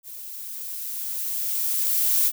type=noise with level ramp; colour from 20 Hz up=violet; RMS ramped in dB=-39 to -19 dBFS; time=0.03-2.32 s; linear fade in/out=50 ms; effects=none